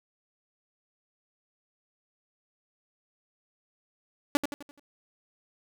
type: tone with echo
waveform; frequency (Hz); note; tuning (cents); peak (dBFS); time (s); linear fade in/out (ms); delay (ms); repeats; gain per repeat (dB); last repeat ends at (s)
sawtooth; 287.8; D4; -35; -16; 4.35-4.37; 0; 85; 5; -7; 4.795
effects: none